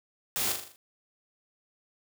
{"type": "noise with echo", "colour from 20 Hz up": "white", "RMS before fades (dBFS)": -30, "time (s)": [0.36, 0.52], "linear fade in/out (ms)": 0, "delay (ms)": 40, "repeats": 6, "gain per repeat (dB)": -5, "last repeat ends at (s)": 0.76, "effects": []}